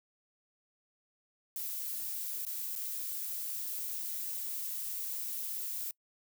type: noise with dropouts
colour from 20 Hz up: violet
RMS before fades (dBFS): -38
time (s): 1.56-5.91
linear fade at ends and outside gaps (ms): 1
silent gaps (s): 2.451-2.466 / 2.754-2.76
effects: noise-tail reverb RT60 0.1 s tail -24 dB re dry